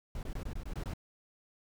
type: noise bursts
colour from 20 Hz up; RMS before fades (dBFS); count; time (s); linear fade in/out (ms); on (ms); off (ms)
brown; -38; 8; 0.15-0.937; 2; 80; 21
effects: none